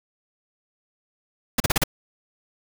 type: noise bursts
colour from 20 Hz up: pink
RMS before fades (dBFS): -19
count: 5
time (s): 1.58-1.838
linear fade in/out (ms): 5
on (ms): 22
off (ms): 37
effects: none